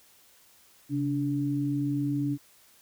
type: tone pair together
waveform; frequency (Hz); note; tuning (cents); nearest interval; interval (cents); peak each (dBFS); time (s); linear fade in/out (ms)
sine; 136.3 / 288.8; C#3 / D4; -29 / -29; octave + minor second; 1300; -30 / -27; 0.89-2.38; 50
effects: white hiss -59 dBFS RMS until 2.81 s